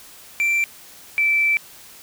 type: tone pair in turn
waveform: triangle / sine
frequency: 2349 / 2327 Hz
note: D7 / D7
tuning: 0 / -17 cents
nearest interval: unison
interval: 17 cents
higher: first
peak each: -15 dBFS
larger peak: neither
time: 0.4-0.64 / 1.18-1.57 s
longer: second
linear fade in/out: 0 ms
effects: white hiss -44 dBFS RMS until 2.02 s